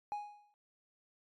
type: tone with exponential decay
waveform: triangle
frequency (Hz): 829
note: G#5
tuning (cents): -3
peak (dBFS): -31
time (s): 0.12-0.54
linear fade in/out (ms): 0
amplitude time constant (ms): 91
effects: tanh soft clip ceiling -28 dBFS + MP3 48 kbps